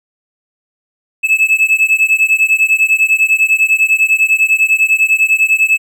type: beating tone pair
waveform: triangle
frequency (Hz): 2600 / 2610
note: E7 / E7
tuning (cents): -24 / -18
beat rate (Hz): 10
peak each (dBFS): -10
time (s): 1.23-5.78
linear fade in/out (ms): 20
effects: none